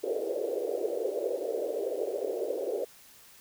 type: band-pass noise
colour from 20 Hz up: white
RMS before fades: -32 dBFS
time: 0.03-2.85 s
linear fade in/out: 10 ms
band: 370 to 560 Hz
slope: 48 dB/octave
effects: white hiss -55 dBFS RMS until 3.4 s